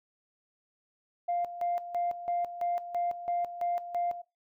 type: tone with tremolo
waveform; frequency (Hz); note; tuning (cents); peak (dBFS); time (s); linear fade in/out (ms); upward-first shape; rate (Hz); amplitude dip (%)
sine; 698.5; F5; 0; -26; 1.28-4.22; 10; square; 3; 75
effects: noise-tail reverb RT60 0.2 s tail -18 dB re dry + tanh soft clip ceiling -23 dBFS